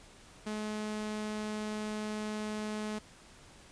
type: tone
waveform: sawtooth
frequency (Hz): 213.2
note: G#3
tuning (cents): +46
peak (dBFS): -31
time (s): 0.46-2.99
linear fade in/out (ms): 10
effects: pink hiss -56 dBFS RMS until 3.71 s + resampled to 22050 Hz